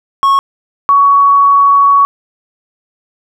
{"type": "tone pair in turn", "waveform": ["triangle", "sine"], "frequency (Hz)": [1100, 1121.8], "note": ["C#6", "C#6"], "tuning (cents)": [-14, 20], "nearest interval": "unison", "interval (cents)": 34, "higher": "second", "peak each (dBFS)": -4, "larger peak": "neither", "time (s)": [[0.23, 0.39], [0.89, 2.05]], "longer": "second", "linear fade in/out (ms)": 0, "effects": []}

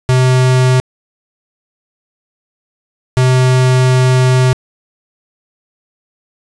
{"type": "tone pair in turn", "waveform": "square", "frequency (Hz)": [128.3, 128.3], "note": ["C3", "C3"], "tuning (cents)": [-34, -34], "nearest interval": "unison", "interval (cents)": 0, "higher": "neither", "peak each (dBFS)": -8, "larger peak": "neither", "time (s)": [[0.09, 0.8], [3.17, 4.53]], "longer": "second", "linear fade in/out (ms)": 0, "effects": ["resampled to 22050 Hz", "7-bit"]}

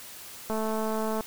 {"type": "click train", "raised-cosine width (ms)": 1, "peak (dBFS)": -18, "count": 156, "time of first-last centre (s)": [0.5, 1.208], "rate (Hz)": 219, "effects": ["white hiss -44 dBFS RMS until 1.26 s"]}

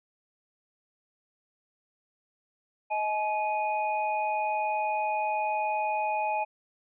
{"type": "tone cluster", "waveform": "sine", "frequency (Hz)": [629, 850, 2476], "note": ["D#5", "G#5", "D#7"], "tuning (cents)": [19, 40, -9], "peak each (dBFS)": [-33, -27, -36], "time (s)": [2.9, 6.45], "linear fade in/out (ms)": 20, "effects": []}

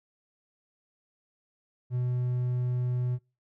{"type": "tone", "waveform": "triangle", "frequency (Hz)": 124.2, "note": "B2", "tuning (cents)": 10, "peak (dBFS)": -24, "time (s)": [1.9, 3.19], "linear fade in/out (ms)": 50, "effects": ["noise-tail reverb RT60 0.3 s tail -25 dB re dry"]}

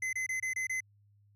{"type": "tone bursts", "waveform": "square", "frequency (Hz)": 2046, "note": "C7", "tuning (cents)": -39, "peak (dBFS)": -32, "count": 6, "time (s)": [0.02, 0.805], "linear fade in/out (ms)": 5, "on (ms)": 110, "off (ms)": 25, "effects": ["added 102 Hz sine -62 dBFS peak until 1.35 s", "low-pass 10000 Hz 12 dB/octave"]}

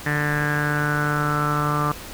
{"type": "tone with low-pass filter sweep", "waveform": "sawtooth", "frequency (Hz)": 148, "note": "D3", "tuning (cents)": 14, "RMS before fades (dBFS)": -22, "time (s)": [0.06, 1.92], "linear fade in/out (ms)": 5, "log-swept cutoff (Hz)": [1800, 1200], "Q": 9.5, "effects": ["pink hiss -37 dBFS RMS until 2.13 s"]}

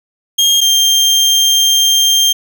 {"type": "tone pair in turn", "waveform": "30% pulse", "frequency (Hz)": [3228, 3184], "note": ["G#7", "G7"], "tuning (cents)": [-50, 26], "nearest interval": "unison", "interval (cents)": 24, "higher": "first", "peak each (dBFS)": -5, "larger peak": "neither", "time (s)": [[0.38, 0.61], [0.61, 2.33]], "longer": "second", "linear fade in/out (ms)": 10, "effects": []}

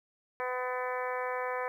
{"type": "harmonic tone", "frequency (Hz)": 251.8, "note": "B3", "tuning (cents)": 34, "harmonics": [2, 3, 4, 5, 6, 7, 8, 9], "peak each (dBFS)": [-35, -40, -37, -42, -45, -41, -46, -46], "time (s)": [0.4, 1.68], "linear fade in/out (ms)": 0, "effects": ["11-bit"]}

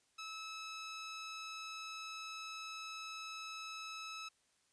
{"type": "tone", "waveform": "15% pulse", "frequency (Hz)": 1300, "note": "E6", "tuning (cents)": -24, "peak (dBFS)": -38, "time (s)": [0.18, 4.29], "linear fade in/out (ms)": 10, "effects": ["white hiss -75 dBFS RMS until 4.72 s", "resampled to 22050 Hz"]}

